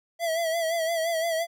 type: tone with vibrato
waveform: square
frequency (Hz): 660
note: E5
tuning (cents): +2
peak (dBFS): -25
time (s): 0.19-1.47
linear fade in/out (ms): 50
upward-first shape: sine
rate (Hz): 5.8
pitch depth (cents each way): 56
effects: none